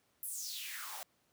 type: noise with high-pass filter sweep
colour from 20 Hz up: white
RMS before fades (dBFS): -43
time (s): 0.23-1.03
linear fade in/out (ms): 0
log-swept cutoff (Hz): 12000 to 630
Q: 4.7
effects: pink hiss -74 dBFS RMS until 1.32 s + high-pass 100 Hz 12 dB/octave